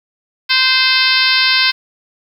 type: harmonic tone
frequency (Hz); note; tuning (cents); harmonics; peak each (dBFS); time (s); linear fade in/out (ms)
519; C5; -14; 2 / 3 / 4 / 5 / 6 / 7 / 8 / 9 / 10; -23 / -18 / -18 / -18 / -20 / -19 / -18 / -18 / -20; 0.49-1.72; 20
effects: 7-bit